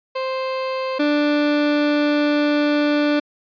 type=tone pair in turn; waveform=30% pulse; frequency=523.3 / 294.5 Hz; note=C5 / D4; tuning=0 / +5 cents; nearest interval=minor seventh; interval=995 cents; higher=first; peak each=-19 / -13 dBFS; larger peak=second; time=0.15-0.99 / 0.99-3.2 s; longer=second; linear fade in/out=10 ms; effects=resampled to 11025 Hz